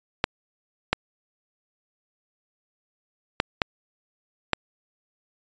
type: clicks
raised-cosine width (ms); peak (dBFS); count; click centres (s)
0.3; -3; 5; 0.241 / 0.93 / 3.401 / 3.618 / 4.533
effects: resampled to 16000 Hz